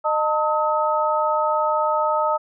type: tone cluster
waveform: sine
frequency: 613 / 897 / 1273 Hz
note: D#5 / A5 / D#6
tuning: -26 / +33 / +39 cents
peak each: -22 dBFS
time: 0.04-2.38 s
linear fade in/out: 20 ms
effects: none